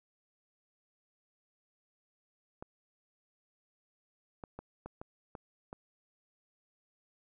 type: clicks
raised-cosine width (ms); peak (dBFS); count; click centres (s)
1; -29; 7; 2.625 / 4.438 / 4.59 / 4.86 / 5.015 / 5.352 / 5.729
effects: none